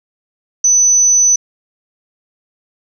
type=tone; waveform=sine; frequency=6000 Hz; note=F#8; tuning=23 cents sharp; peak=-7 dBFS; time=0.64-1.36 s; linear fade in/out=5 ms; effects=none